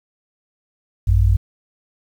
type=tone pair together; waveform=sine; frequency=56.11 / 94.9 Hz; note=A1 / F#2; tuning=+35 / +44 cents; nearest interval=major sixth; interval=909 cents; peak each=-14 dBFS; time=1.07-1.37 s; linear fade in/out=10 ms; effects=8-bit